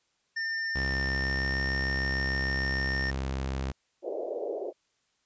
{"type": "tone with pitch glide", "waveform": "square", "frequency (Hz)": [1804, 1819.7], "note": ["A6", "A#6"], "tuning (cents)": [43, -42], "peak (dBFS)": -30, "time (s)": [0.36, 3.11], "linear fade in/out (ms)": 10, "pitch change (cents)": 15, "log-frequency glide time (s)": [1.05, 1.6]}
{"type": "tone", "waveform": "sawtooth", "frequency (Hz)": 66.6, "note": "C2", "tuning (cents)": 31, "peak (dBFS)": -26, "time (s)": [0.75, 3.72], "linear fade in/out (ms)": 10}
{"type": "band-pass noise", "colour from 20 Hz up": "pink", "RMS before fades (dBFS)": -34, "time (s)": [4.02, 4.73], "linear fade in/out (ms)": 50, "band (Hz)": [370, 640], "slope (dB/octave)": 48}
{"effects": ["white hiss -73 dBFS RMS until 5.25 s", "resampled to 16000 Hz"]}